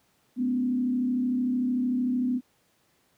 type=tone with frequency modulation; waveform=sine; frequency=249.7 Hz; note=B3; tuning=19 cents sharp; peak=-23 dBFS; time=0.36-2.41 s; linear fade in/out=50 ms; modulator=33.3 Hz; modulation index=0.57; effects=pink hiss -67 dBFS RMS until 3.17 s + high-pass 100 Hz 12 dB/octave